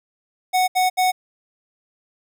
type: tone bursts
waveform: square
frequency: 739 Hz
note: F#5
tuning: 2 cents flat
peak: -16 dBFS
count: 3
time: 0.53-1.12 s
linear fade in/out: 20 ms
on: 150 ms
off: 70 ms
effects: none